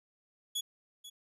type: tone with echo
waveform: sawtooth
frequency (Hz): 3379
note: G#7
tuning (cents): +29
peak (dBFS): -29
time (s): 0.55-0.61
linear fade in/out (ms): 10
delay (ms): 490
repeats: 1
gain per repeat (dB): -14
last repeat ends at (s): 1.1
effects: resampled to 32000 Hz